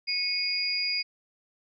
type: tone cluster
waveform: sine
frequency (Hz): 2198 / 2484 / 4857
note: C#7 / D#7 / D#8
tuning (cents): -15 / -3 / -43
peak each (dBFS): -33 / -35 / -27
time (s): 0.07-1.03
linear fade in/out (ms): 20
effects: none